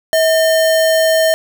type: tone with sample-and-hold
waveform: sine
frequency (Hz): 643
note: E5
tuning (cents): -43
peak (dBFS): -9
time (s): 0.13-1.34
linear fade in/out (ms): 0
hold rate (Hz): 2450
effects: none